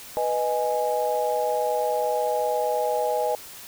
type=chord; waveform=sine; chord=G# minor; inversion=first; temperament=equal; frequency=493.9 / 622.3 / 830.6 Hz; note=B4 / D#5 / G#5; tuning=0 / 0 / 0 cents; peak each=-26 dBFS; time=0.17-3.35 s; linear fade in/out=0 ms; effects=white hiss -42 dBFS RMS until 3.67 s